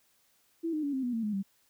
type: tone with pitch steps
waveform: sine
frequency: 330.8 / 306.9 / 284.7 / 264.1 / 245 / 227.3 / 210.8 / 195.56 Hz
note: E4 / D#4 / C#4 / C4 / B3 / A#3 / G#3 / G3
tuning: +6 / -24 / +46 / +16 / -14 / -43 / +26 / -4 cents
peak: -29 dBFS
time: 0.63-1.43 s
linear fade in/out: 20 ms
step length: 100 ms
effects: white hiss -69 dBFS RMS until 1.69 s